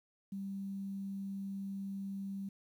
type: tone with quantisation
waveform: sine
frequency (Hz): 196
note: G3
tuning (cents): 0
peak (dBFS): -38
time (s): 0.32-2.49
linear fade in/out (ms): 5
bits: 11
effects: none